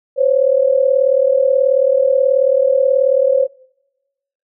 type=tone pair together; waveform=sine; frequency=515.9 / 554.4 Hz; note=C5 / C#5; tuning=-24 / 0 cents; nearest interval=minor second; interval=124 cents; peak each=-13 dBFS; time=0.16-3.48 s; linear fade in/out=50 ms; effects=noise-tail reverb RT60 1.0 s tail -24 dB re dry